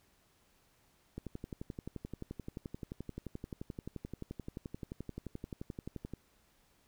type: click train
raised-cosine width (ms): 3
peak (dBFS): -28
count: 58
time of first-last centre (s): 1.18-6.137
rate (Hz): 11.5
effects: pink hiss -70 dBFS RMS until 6.87 s